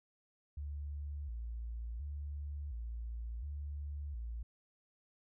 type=tone with vibrato; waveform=sine; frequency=64.6 Hz; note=C2; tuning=21 cents flat; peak=-39 dBFS; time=0.57-4.43 s; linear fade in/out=5 ms; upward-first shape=square; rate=0.7 Hz; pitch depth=200 cents each way; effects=none